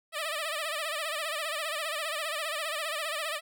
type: tone with vibrato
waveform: 10% pulse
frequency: 620 Hz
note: D#5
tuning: 6 cents flat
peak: -23 dBFS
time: 0.12-3.41 s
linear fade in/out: 50 ms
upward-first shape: sine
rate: 15 Hz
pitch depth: 110 cents each way
effects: none